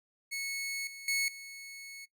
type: tone with level steps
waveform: sawtooth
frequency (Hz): 2200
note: C#7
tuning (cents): -14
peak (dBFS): -31 / -41 / -25 / -41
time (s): 0.31-2.06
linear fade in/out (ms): 20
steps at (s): 0.87 / 1.08 / 1.28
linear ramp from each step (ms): 2
effects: noise-tail reverb RT60 0.1 s tail -17 dB re dry